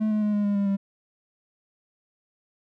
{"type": "tone with pitch steps", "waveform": "triangle", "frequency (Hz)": [216, 212.8, 209.6, 206.5, 203.4, 200.4, 197.39], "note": ["A3", "G#3", "G#3", "G#3", "G#3", "G3", "G3"], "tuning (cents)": [-32, 42, 16, -10, -36, 38, 12], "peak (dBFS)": -19, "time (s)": [0, 0.77], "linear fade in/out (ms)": 20, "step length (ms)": 110, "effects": []}